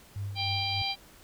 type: tone with tremolo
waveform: sine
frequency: 100 Hz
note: G2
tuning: 35 cents sharp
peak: -31 dBFS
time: 0.16-0.82 s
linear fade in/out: 0 ms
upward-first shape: sine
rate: 3.4 Hz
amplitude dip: 55%
type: harmonic tone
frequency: 791 Hz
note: G5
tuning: 15 cents sharp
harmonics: 1 / 3 / 4 / 5 / 6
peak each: -35 / -35 / -35 / -35 / -35 dBFS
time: 0.35-0.96 s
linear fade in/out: 50 ms
effects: pink hiss -55 dBFS RMS until 1.23 s